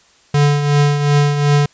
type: tone with tremolo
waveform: square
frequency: 145.2 Hz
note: D3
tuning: 19 cents flat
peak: -9 dBFS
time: 0.34-1.66 s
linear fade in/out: 5 ms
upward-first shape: triangle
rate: 2.7 Hz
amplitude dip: 60%
effects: white hiss -51 dBFS RMS until 1.73 s + resampled to 16000 Hz